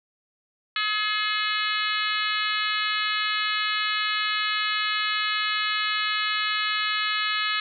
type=harmonic tone with a mistuned harmonic; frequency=425.2 Hz; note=G#4; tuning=41 cents sharp; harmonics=3 / 4 / 5 / 6 / 7 / 8 / 9 / 10; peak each=-29 / -30 / -31 / -32 / -32 / -33 / -34 / -34 dBFS; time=0.76-7.6 s; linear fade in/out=2 ms; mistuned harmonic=9; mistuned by=+16 cents; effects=none